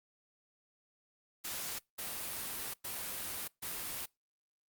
white noise bursts at uneven times, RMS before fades -40 dBFS, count 4, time 1.44-1.79 / 1.98-2.74 / 2.84-3.48 / 3.62-4.06 s, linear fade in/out 10 ms, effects noise-tail reverb RT60 0.2 s tail -23 dB re dry + Opus 48 kbps

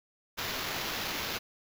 blue noise with sample-and-hold, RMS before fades -35 dBFS, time 0.37-1.39 s, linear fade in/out 20 ms, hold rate 8820 Hz, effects none

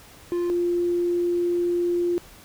triangle / sine tone pair in turn, 349.2 / 349.2 Hz, F4 / F4, 0 / 0 cents, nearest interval unison, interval 0 cents, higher neither, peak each -20 dBFS, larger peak neither, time 0.32-0.5 / 0.5-2.18 s, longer second, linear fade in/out 0 ms, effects pink hiss -48 dBFS RMS until 2.44 s

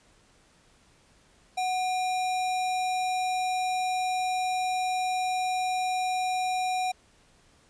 sine tone with sample-and-hold, 740 Hz, F#5, in tune, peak -25 dBFS, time 1.57-6.92 s, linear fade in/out 10 ms, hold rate 3150 Hz, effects pink hiss -61 dBFS RMS until 7.69 s + resampled to 22050 Hz

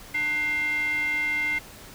square tone with band-pass filter, 300 Hz, D4, 37 cents sharp, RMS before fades -26 dBFS, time 0.14-1.59 s, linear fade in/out 10 ms, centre 2100 Hz, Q 9.8, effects pink hiss -45 dBFS RMS until 1.94 s

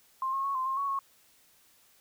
sine tone with pitch steps, 1055 / 1083 / 1105 / 1039 / 1066 / 1116 / 1096 Hz, C6 / C#6 / C#6 / C6 / C6 / C#6 / C#6, +14 / -41 / -6 / -12 / +32 / +11 / -20 cents, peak -28 dBFS, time 0.22-0.99 s, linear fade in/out 2 ms, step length 110 ms, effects white hiss -63 dBFS RMS until 2 s

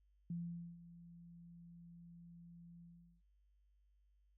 sine tone with ADSR envelope, 170.8 Hz, F3, 38 cents flat, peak -39 dBFS, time 0.3-3.22 s, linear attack 3 ms, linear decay 470 ms, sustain -16 dB, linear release 400 ms, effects noise-tail reverb RT60 0.1 s tail -23 dB re dry + added 50 Hz sine -70 dBFS peak until 4.37 s

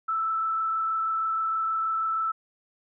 sine tone with frequency modulation, 1318.5 Hz, E6, in tune, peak -24 dBFS, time 0.08-2.32 s, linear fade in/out 10 ms, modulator 26.3 Hz, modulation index 0.56, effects none

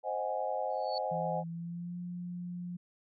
sine chord, Ab dominant seventh, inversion first, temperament equal, 523.3 / 622.3 / 740 / 830.6 Hz, C5 / Eb5 / Gb5 / Ab5, 0 / 0 / 0 / 0 cents, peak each -37 dBFS, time 0.03-1.44 s, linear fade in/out 50 ms
sine tone with exponential growth, 4435 Hz, C#8, in tune, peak -35 dBFS, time 0.7-0.98 s, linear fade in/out 1 ms, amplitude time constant 59 ms
sine tone with pitch glide, 164.81 to 176.64 Hz, E3 to F3, 0 to +20 cents, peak -37 dBFS, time 1.11-2.77 s, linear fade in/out 10 ms, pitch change +120 cents, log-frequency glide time 1.38-1.98 s
effects none

